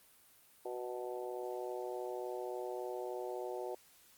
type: harmonic tone with a mistuned harmonic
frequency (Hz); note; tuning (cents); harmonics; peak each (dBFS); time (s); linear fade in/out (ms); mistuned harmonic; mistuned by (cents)
123.47; B2; 0; 3 / 4 / 5 / 6 / 7; -42 / -44 / -46 / -48 / -49; 0.65-3.75; 5; 7; +25
effects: white hiss -64 dBFS RMS until 4.17 s + Opus 32 kbps